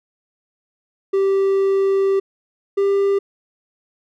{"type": "tone pair in turn", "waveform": "triangle", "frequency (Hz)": [390, 396.8], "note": ["G4", "G4"], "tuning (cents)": [-9, 21], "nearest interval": "unison", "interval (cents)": 30, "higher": "second", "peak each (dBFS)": -12, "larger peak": "neither", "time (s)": [[1.13, 2.2], [2.77, 3.19]], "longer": "first", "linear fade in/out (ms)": 10, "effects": []}